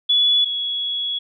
sine tone pair in turn, 3414 / 3359 Hz, G#7 / G#7, +47 / +19 cents, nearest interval unison, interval 28 cents, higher first, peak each -13 / -21 dBFS, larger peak first, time 0.09-0.45 / 0.45-1.19 s, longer second, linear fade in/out 10 ms, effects none

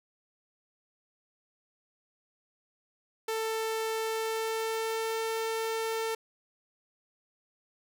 sawtooth tone with pitch glide, 444.3 to 448.2 Hz, A4 to A4, +17 to +32 cents, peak -26 dBFS, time 3.28-6.15 s, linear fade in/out 5 ms, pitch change +15 cents, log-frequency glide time 4.02-5.22 s, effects none

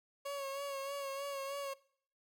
30% pulse tone with vibrato, 554.4 Hz, C#5, in tune, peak -36 dBFS, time 0.25-1.74 s, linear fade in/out 10 ms, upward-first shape sine, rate 3.2 Hz, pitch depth 36 cents each way, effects noise-tail reverb RT60 0.6 s tail -22 dB re dry

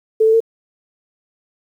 sine tone with pitch steps, 439.9 / 443 / 453 Hz, A4 / A4 / A#4, 0 / +12 / -50 cents, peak -9 dBFS, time 0.2-0.404 s, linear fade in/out 10 ms, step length 68 ms, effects 8-bit

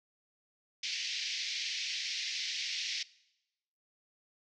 white band-pass noise, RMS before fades -37 dBFS, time 0.83-3.03 s, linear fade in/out 5 ms, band 2000 to 5700 Hz, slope 48 dB/octave, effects noise-tail reverb RT60 0.9 s tail -21 dB re dry

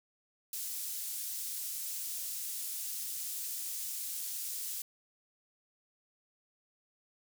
pink high-pass noise, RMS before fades -39 dBFS, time 0.53-4.82 s, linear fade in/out 2 ms, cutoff 7800 Hz, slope 12 dB/octave, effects none

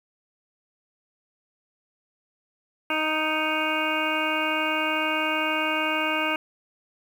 harmonic tone with a mistuned harmonic, 311.1 Hz, D#4, in tune, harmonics 1 / 2 / 3 / 4 / 5 / 7 / 8 / 9, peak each -31 / -31 / -31 / -31 / -31 / -31 / -31 / -31 dBFS, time 2.9-6.36 s, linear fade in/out 2 ms, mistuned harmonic 7, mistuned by +28 cents, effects 8-bit

